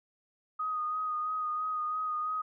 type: tone with vibrato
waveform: sine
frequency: 1244.5 Hz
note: D#6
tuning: in tune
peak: -30 dBFS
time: 0.59-2.42 s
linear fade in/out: 10 ms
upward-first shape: sine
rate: 3 Hz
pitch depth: 23 cents each way
effects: none